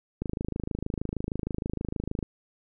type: click train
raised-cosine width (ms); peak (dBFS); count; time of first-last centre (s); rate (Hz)
3; -17; 54; 0.22-2.228; 26.4
effects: none